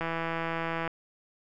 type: click train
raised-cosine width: 0.5 ms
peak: -17 dBFS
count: 144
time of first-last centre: 0.01-0.877 s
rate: 165 Hz
effects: none